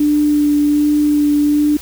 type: tone with vibrato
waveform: sine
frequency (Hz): 295.2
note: D4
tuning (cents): +9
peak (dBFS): -10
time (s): 0-1.77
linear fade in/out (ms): 5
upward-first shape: sine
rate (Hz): 1.3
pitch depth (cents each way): 12
effects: added 60 Hz sine -37 dBFS peak until 1.81 s + white hiss -35 dBFS RMS until 1.81 s